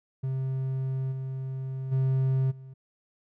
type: tone with level steps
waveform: triangle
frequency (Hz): 132.3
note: C3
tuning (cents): +20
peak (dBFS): -25 / -29 / -20 / -40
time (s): 0.23-2.74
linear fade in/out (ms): 10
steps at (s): 1.11 / 1.91 / 2.5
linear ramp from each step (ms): 20
effects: none